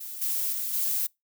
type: noise with level steps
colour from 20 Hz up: violet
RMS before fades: -38 / -28 / -31 / -27 dBFS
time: 0-1.07 s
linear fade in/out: 10 ms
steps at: 0.21 / 0.52 / 0.73 s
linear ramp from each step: 10 ms
effects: noise-tail reverb RT60 0.2 s tail -26 dB re dry